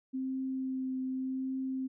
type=tone with vibrato; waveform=sine; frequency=261.6 Hz; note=C4; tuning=in tune; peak=-32 dBFS; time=0.13-1.88 s; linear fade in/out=20 ms; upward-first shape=triangle; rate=0.86 Hz; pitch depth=14 cents each way; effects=none